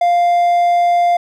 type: tone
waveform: triangle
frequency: 698.5 Hz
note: F5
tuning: in tune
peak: -8 dBFS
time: 0.01-1.17 s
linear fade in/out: 5 ms
effects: none